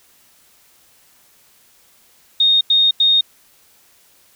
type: tone bursts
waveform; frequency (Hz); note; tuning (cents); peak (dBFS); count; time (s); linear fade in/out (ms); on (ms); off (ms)
sine; 3700; A#7; -14; -10; 3; 2.4-3.21; 5; 210; 90
effects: white hiss -53 dBFS RMS until 4.35 s